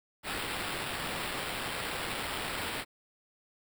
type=noise with sample-and-hold; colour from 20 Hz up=blue; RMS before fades=-36 dBFS; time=0.23-2.85 s; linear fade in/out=50 ms; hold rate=6300 Hz; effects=none